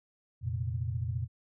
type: chord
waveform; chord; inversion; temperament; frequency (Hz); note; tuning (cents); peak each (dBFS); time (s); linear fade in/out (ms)
sine; F suspended fourth; none; just; 87.31 / 116.41 / 130.96; F2 / Bb2 / C3; 0 / -2 / +2; -35 / -33 / -38; 0.41-1.28; 50
effects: none